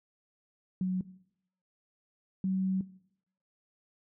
sine tone pair in turn, 185 / 189 Hz, F#3 / F#3, 0 / +37 cents, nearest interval unison, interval 37 cents, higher second, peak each -27 dBFS, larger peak neither, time 0.81-1.01 / 2.44-2.81 s, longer second, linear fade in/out 2 ms, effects noise-tail reverb RT60 0.7 s tail -18 dB re dry

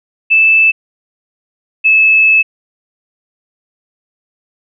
sine tone pair in turn, 2632 / 2606 Hz, E7 / E7, -3 / -20 cents, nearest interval unison, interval 17 cents, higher first, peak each -5 dBFS, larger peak neither, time 0.3-0.72 / 1.84-2.43 s, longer second, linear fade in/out 20 ms, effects none

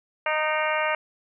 harmonic tone with a mistuned harmonic, 308.7 Hz, D#4, 14 cents flat, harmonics 2 / 3 / 4 / 5 / 6 / 7 / 8 / 9, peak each -27 / -29 / -30 / -31 / -32 / -32 / -33 / -34 dBFS, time 0.26-0.95 s, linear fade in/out 2 ms, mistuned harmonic 8, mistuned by -72 cents, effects none

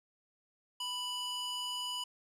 square tone with high-pass filter, 987.8 Hz, B5, in tune, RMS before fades -38 dBFS, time 0.8-2.04 s, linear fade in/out 5 ms, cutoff 2000 Hz, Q 6.2, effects low-pass 11000 Hz 12 dB/octave

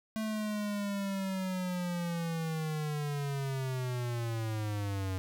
square linear sweep, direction down, 220 to 92.9 Hz, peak -33 dBFS, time 0.16-5.18 s, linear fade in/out 0 ms, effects none

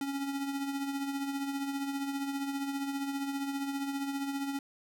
square tone with tremolo, 277.2 Hz, C#4, in tune, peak -31 dBFS, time 0.01-4.59 s, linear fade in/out 2 ms, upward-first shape triangle, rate 15 Hz, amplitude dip 55%, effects none

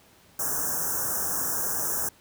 white band-stop noise, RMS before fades -28 dBFS, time 0.39-2.09 s, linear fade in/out 5 ms, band 1700 to 5500 Hz, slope 96 dB/octave, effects pink hiss -57 dBFS RMS until 2.2 s + high-pass 60 Hz 12 dB/octave

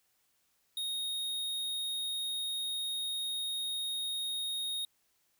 square tone, 3729 Hz, A#7, in tune, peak -34 dBFS, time 0.77-4.85 s, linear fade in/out 2 ms, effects white hiss -74 dBFS RMS until 5.39 s

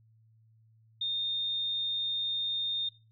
sine tone, 3652 Hz, A#7, 36 cents flat, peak -29 dBFS, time 1.01-2.89 s, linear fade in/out 5 ms, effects noise-tail reverb RT60 0.3 s tail -17 dB re dry + added 111 Hz sine -60 dBFS peak until 3.11 s

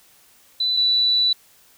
sine tone pair in turn, 3991 / 3961 Hz, B7 / B7, +17 / +4 cents, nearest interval unison, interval 13 cents, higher first, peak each -18 / -15 dBFS, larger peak second, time 0.6-0.77 / 0.77-1.33 s, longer second, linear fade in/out 5 ms, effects white hiss -54 dBFS RMS until 1.77 s

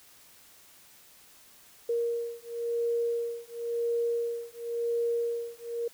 sine beating tone pair, 468.7 / 469.65 Hz, A#4 / A#4, +9 / +13 cents, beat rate 0.95 Hz, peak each -31 dBFS, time 1.89-5.88 s, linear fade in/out 5 ms, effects white hiss -56 dBFS RMS until 5.93 s

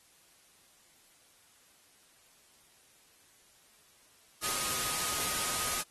sine tone in noise, 1250 Hz, D#6, 8 cents sharp, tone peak -43 dBFS, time 4.42-5.83 s, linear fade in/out 20 ms, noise white, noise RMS -33 dBFS, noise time 4.42-5.83 s, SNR -13 dB, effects white hiss -63 dBFS RMS until 5.9 s + AAC 32 kbps

